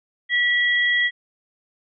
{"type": "tone pair together", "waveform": "sine", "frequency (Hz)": [1946, 3280], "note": ["B6", "G#7"], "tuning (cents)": [-26, -22], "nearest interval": "major sixth", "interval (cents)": 904, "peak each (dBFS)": [-17, -25], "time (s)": [0.29, 1.11], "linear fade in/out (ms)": 50, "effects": []}